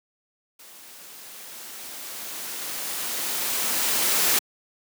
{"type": "noise with level ramp", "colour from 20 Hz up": "white", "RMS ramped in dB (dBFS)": [-47, -20], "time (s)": [0.59, 4.39], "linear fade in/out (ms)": 5, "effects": ["high-pass 200 Hz 12 dB/octave"]}